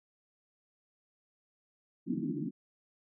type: band-pass noise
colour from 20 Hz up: white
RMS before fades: -34 dBFS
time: 2.06-2.51 s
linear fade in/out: 50 ms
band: 150 to 340 Hz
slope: 96 dB/octave
effects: none